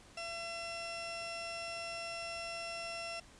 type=tone pair together; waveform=sawtooth; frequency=675 / 2700 Hz; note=E5 / E7; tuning=+41 / +41 cents; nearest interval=2 octaves; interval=2400 cents; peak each=-39 / -38 dBFS; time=0.17-3.2 s; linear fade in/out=5 ms; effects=pink hiss -59 dBFS RMS until 3.39 s + resampled to 22050 Hz